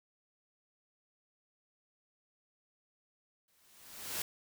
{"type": "noise with exponential growth", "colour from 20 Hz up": "white", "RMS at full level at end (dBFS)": -35, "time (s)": [3.48, 4.22], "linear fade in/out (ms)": 2, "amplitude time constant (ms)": 160, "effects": []}